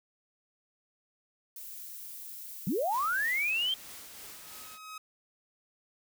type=noise; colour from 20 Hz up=violet; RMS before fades=-44 dBFS; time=1.56-3.51 s; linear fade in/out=2 ms
type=linear sweep; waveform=sine; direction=up; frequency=149.4 to 3200 Hz; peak=-27 dBFS; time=2.67-3.74 s; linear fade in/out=2 ms
type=noise with tremolo; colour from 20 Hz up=white; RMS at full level=-46 dBFS; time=2.89-4.79 s; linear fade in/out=50 ms; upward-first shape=sine; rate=3.1 Hz; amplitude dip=30%
type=tone with exponential growth; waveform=sawtooth; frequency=1269 Hz; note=D#6; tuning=34 cents sharp; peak=-36 dBFS; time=3.96-4.98 s; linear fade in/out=5 ms; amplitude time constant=220 ms
effects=none